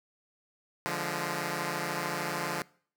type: chord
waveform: 5% pulse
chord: D diminished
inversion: none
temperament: equal with one note detuned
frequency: 146.83 / 173.51 / 207.7 Hz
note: D3 / F3 / Ab3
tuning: 0 / -11 / 0 cents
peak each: -24 / -23 / -28 dBFS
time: 0.86-2.62 s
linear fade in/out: 0 ms
effects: noise-tail reverb RT60 0.5 s tail -23 dB re dry